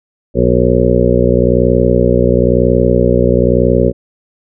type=harmonic tone; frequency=61 Hz; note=B1; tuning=21 cents flat; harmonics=1 / 2 / 3 / 4 / 6 / 7 / 8 / 9; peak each=-16 / -16 / -16 / -16 / -16 / -16 / -16 / -16 dBFS; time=0.34-3.93 s; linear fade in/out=50 ms; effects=none